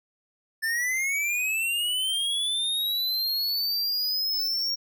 square linear sweep, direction up, 1760 to 5588 Hz, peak -25 dBFS, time 0.62-4.76 s, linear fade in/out 20 ms, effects none

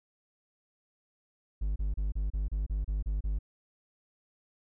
triangle tone bursts, 50.6 Hz, G#1, 44 cents flat, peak -26 dBFS, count 10, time 1.61-3.389 s, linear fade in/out 10 ms, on 150 ms, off 31 ms, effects none

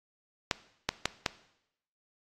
clicks, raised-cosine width 0.2 ms, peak -8 dBFS, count 4, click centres 0.512 / 0.89 / 1.056 / 1.262 s, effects noise-tail reverb RT60 0.8 s tail -18 dB re dry + AAC 48 kbps

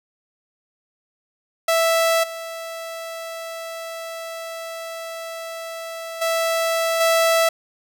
sawtooth tone with level steps, 659.3 Hz, E5, in tune, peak -12 / -26 / -15 / -11 dBFS, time 1.68-7.49 s, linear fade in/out 5 ms, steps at 2.23 / 6.21 / 7 s, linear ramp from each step 10 ms, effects none

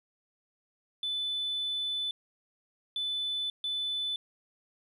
triangle tone bursts at uneven times, 3500 Hz, A7, 10 cents flat, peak -27 dBFS, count 3, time 1.03-2.11 / 2.96-3.5 / 3.64-4.16 s, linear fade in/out 2 ms, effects tanh soft clip ceiling -27 dBFS + resampled to 32000 Hz

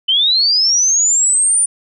sine linear sweep, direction up, 2995 to 9397 Hz, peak -10 dBFS, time 0.08-1.66 s, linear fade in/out 10 ms, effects none

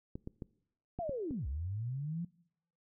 clicks, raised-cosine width 3 ms, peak -28 dBFS, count 6, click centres 0.155 / 0.274 / 0.422 / 0.989 / 1.094 / 1.309 s
sine linear two-way sweep, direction down then up, 724 to 61.74 to 176.7 Hz, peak -35 dBFS, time 0.99-2.25 s, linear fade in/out 5 ms, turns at 1.47 s
effects noise-tail reverb RT60 0.7 s tail -22 dB re dry

